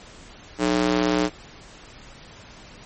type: tone with high-pass filter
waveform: square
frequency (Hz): 61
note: B1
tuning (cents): -21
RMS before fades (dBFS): -21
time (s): 0.58-1.3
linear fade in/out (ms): 50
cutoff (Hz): 290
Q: 1.6
effects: pink hiss -45 dBFS RMS until 2.85 s + MP3 32 kbps